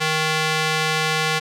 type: tone with band-pass filter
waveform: square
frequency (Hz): 156.7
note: D#3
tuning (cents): +13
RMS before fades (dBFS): -21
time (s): 0-1.4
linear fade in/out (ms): 20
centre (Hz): 2800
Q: 0.66
effects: none